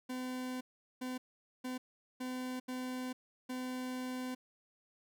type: tone bursts at uneven times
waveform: 40% pulse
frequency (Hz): 254.3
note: C4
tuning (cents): -49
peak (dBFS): -37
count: 6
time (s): 0.09-0.61 / 1.01-1.18 / 1.64-1.78 / 2.2-2.6 / 2.68-3.13 / 3.49-4.35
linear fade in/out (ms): 10
effects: none